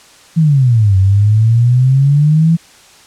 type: exponential two-way sweep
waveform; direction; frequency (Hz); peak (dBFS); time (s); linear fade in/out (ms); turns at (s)
sine; down then up; 168 to 93.9 to 168; -6; 0.36-2.57; 20; 0.97
effects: white hiss -42 dBFS RMS until 3.06 s + low-pass 8000 Hz 12 dB/octave